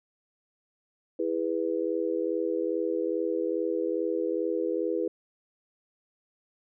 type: chord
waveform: sine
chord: E major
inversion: none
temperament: just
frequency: 329.6 / 412 / 494.4 Hz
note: E4 / G#4 / B4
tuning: 0 / -14 / +2 cents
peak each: -30 / -31 / -30 dBFS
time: 1.19-5.08 s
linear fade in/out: 5 ms
effects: none